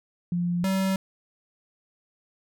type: tone pair in turn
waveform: sine / square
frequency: 174.61 / 191.35 Hz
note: F3 / G3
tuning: 0 / -42 cents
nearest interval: major second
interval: 158 cents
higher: second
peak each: -23 dBFS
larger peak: neither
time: 0.32-0.64 / 0.64-0.96 s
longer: neither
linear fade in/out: 2 ms
effects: none